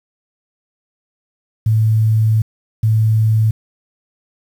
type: tone bursts at uneven times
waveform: sine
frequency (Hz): 110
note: A2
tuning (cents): 0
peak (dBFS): -10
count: 2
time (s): 1.66-2.42 / 2.83-3.51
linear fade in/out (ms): 5
effects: 7-bit